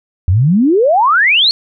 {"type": "exponential sweep", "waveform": "sine", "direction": "up", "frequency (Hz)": [82.4, 4475], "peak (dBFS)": -7, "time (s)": [0.28, 1.51], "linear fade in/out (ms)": 0, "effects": []}